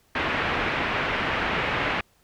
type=low-pass noise; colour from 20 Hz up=white; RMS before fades=-26 dBFS; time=0.15-2.01 s; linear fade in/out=5 ms; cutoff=2500 Hz; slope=24 dB/octave; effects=pink hiss -63 dBFS RMS until 2.23 s